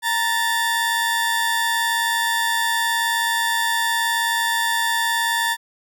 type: tone pair together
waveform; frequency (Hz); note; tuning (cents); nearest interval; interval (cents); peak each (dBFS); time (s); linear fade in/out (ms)
30% pulse; 928 / 1756.9; A#5 / A6; -8 / -3; major seventh; 1105; -19 / -19; 0.02-5.57; 50
effects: none